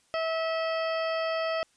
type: harmonic tone with a mistuned harmonic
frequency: 649 Hz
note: E5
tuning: 27 cents flat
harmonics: 1 / 2 / 3 / 4 / 5 / 7 / 8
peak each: -28 / -34 / -38 / -40 / -42 / -45 / -46 dBFS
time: 0.14-1.63 s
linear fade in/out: 0 ms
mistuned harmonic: 5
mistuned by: -35 cents
effects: white hiss -66 dBFS RMS until 1.76 s + resampled to 22050 Hz

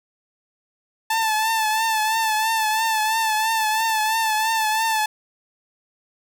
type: tone with vibrato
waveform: sawtooth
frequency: 880 Hz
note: A5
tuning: in tune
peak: -15 dBFS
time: 1.1-5.06 s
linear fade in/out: 5 ms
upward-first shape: triangle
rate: 3 Hz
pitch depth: 54 cents each way
effects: none

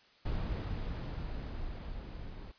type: noise with level ramp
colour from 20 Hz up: brown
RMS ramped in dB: -34 to -45 dBFS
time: 0.25-2.52 s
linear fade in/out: 10 ms
effects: white hiss -63 dBFS RMS until 2.58 s + resampled to 11025 Hz

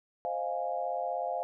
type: chord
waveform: sine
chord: F minor seventh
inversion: second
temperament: equal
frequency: 523.3 / 622.3 / 698.5 / 830.6 Hz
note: C5 / Eb5 / F5 / Ab5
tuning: 0 / 0 / 0 / 0 cents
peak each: -37 / -38 / -33 / -38 dBFS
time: 0.25-1.43 s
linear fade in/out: 0 ms
effects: none

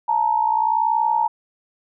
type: tone pair together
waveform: sine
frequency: 870 / 930.9 Hz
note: A5 / A#5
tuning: -20 / -3 cents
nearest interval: minor second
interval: 117 cents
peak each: -19 dBFS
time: 0.08-1.28 s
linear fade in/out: 10 ms
effects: none

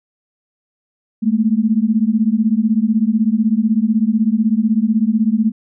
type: beating tone pair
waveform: sine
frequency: 211.6 / 227.6 Hz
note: G#3 / A#3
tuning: +33 / -41 cents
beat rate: 16 Hz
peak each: -15 dBFS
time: 1.22-5.52 s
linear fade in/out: 20 ms
effects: none

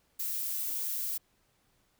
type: noise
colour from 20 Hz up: violet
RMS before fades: -34 dBFS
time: 0.19-1.18 s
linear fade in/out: 10 ms
effects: pink hiss -71 dBFS RMS until 1.99 s

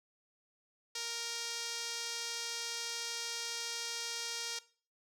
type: tone with band-pass filter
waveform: sawtooth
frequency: 466.2 Hz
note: A#4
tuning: in tune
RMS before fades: -40 dBFS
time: 0.95-4.59 s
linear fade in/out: 5 ms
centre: 5200 Hz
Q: 1.8
effects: noise-tail reverb RT60 0.4 s tail -18 dB re dry

